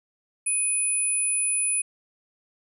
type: tone pair together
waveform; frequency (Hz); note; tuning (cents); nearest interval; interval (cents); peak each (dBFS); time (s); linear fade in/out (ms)
sine; 2500 / 10000; D#7 / D#9; +8 / +8; 2 octaves; 2400; -32 / -22; 0.46-1.82; 10
effects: none